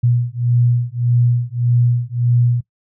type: beating tone pair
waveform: sine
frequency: 120 / 121.7 Hz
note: B2 / B2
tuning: -49 / -25 cents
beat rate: 1.7 Hz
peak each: -16 dBFS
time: 0.03-2.61 s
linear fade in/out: 10 ms
effects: noise-tail reverb RT60 0.1 s tail -20 dB re dry

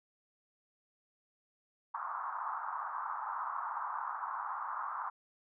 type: band-pass noise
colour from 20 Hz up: pink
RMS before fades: -39 dBFS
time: 1.94-5.1 s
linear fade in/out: 10 ms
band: 890 to 1300 Hz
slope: 48 dB/octave
effects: none

